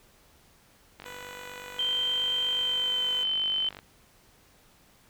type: click train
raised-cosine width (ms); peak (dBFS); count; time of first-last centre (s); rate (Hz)
0.3; -26; 136; 1-3.789; 48.4
type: tone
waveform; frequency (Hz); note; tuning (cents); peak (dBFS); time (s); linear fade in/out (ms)
10% pulse; 493.9; B4; 0; -33; 1.05-3.24; 10
type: tone with pitch glide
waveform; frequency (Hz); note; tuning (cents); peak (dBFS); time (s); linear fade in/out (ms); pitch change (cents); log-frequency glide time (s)
sine; 3136 to 3073; G7 to G7; 0 to -35; -25; 1.79-3.69; 2; -35; 2.53-3.13
effects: pink hiss -60 dBFS RMS until 5.09 s